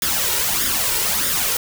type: noise with flanger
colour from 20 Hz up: white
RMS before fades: -20 dBFS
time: 0.02-1.57 s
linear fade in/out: 2 ms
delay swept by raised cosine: 0.57 to 2.17 ms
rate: 1.6 Hz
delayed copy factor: +0.6
effects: none